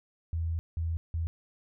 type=tone bursts at uneven times; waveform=sine; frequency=82.41 Hz; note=E2; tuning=in tune; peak=-28 dBFS; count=3; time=0.33-0.59 / 0.77-0.97 / 1.14-1.27 s; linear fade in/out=0 ms; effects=none